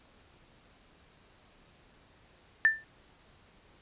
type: tone with exponential decay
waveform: sine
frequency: 1777 Hz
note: A6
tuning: 17 cents sharp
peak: -16 dBFS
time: 2.65-2.84 s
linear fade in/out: 0 ms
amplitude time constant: 41 ms
effects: pink hiss -61 dBFS RMS until 3.81 s + resampled to 8000 Hz